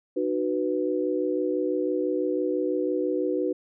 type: chord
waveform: sine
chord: B major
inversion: first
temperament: equal with one note detuned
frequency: 304 / 370 / 493.9 Hz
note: D#4 / F#4 / B4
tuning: -40 / 0 / 0 cents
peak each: -28 / -27 / -28 dBFS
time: 0.16-3.53 s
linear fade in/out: 10 ms
effects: none